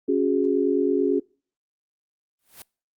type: chord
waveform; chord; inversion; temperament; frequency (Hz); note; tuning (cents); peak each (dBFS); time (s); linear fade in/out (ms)
sine; C# suspended fourth; none; equal with one note detuned; 277.2 / 366.2 / 415.3; C#4 / F#4 / G#4; 0 / -18 / 0; -23; 0.08-1.2; 10
type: noise with exponential growth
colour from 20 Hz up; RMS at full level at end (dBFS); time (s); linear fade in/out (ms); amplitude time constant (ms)
white; -38; 2.39-2.62; 1; 48
effects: noise-tail reverb RT60 0.4 s tail -26 dB re dry + Opus 48 kbps